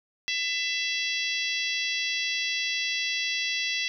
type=harmonic tone with a mistuned harmonic; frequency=668 Hz; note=E5; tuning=23 cents sharp; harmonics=3 / 4 / 5 / 6 / 7 / 8 / 9; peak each=-32 / -31 / -32 / -37 / -36 / -39 / -40 dBFS; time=0.28-3.88 s; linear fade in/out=0 ms; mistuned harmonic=9; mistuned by=-32 cents; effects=10-bit